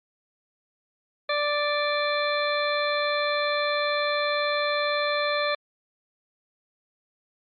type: harmonic tone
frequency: 587.3 Hz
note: D5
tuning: in tune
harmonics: 1 / 2 / 3 / 4 / 6 / 7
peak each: -26 / -29 / -31 / -32 / -34 / -34 dBFS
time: 1.29-5.55 s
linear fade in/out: 5 ms
effects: Opus 48 kbps